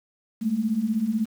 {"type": "beating tone pair", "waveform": "sine", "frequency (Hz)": [207.7, 223.7], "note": ["G#3", "A3"], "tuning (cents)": [0, 29], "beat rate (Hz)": 16, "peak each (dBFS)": [-27, -23], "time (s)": [0.41, 1.26], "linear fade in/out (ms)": 20, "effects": ["8-bit"]}